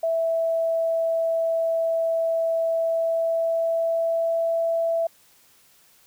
sine tone with pitch glide, 658 to 663.7 Hz, E5 to E5, -3 to +12 cents, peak -20 dBFS, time 0.03-5.07 s, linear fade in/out 5 ms, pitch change +15 cents, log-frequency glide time 2.67-4.59 s, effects white hiss -57 dBFS RMS until 6.06 s

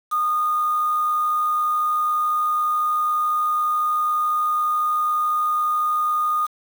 sine tone with quantisation, 1227 Hz, D#6, 25 cents flat, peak -18 dBFS, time 0.11-6.47 s, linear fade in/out 20 ms, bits 6, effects none

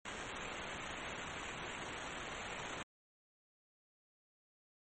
white noise with sample-and-hold, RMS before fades -45 dBFS, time 0.05-2.83 s, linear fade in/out 5 ms, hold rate 4900 Hz, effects MP3 32 kbps

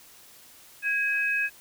sine tone pair together, 1646 / 2543 Hz, G#6 / D#7, -16 / +37 cents, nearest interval minor sixth, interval 753 cents, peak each -26 dBFS, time 0.82-1.5 s, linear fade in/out 50 ms, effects white hiss -52 dBFS RMS until 1.6 s

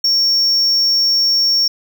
triangle tone, 5500 Hz, F8, 27 cents flat, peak -10 dBFS, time 0.04-1.68 s, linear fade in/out 5 ms, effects none

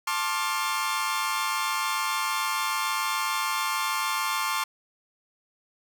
sawtooth chord, D minor seventh, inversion second, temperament equal with one note detuned, 880 / 1067.9 / 1174.7 / 1396.9 Hz, A5 / C6 / D6 / F6, 0 / +35 / 0 / 0 cents, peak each -29 / -25 / -28 / -30 dBFS, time 0.07-4.64 s, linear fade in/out 5 ms, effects none

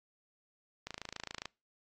click train, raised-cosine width 0.2 ms, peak -23 dBFS, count 17, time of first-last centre 0.87-1.456 s, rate 27.3 Hz, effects noise-tail reverb RT60 0.3 s tail -26 dB re dry + AAC 32 kbps

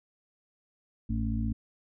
harmonic tone, 56 Hz, A1, 31 cents sharp, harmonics 1 / 2 / 4 / 5, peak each -31 / -33 / -32 / -39 dBFS, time 1.09-1.53 s, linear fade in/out 10 ms, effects none

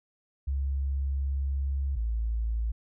sine tone pair in turn, 68.5 / 56.02 Hz, C#2 / A1, -20 / +32 cents, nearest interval minor third, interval 348 cents, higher first, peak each -26 dBFS, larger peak neither, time 0.47-1.96 / 1.96-2.72 s, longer first, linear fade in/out 10 ms, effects none

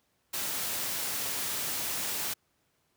white noise, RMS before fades -33 dBFS, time 0.33-2.34 s, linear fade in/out 10 ms, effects pink hiss -73 dBFS RMS until 2.96 s + high-pass 80 Hz 12 dB/octave

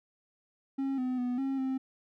triangle tone with pitch steps, 271.1 / 253.9 / 247 / 269.9 / 263.4 Hz, C#4 / B3 / B3 / C#4 / C4, -38 / +48 / 0 / -46 / +12 cents, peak -27 dBFS, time 0.78-1.78 s, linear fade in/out 10 ms, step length 200 ms, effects none

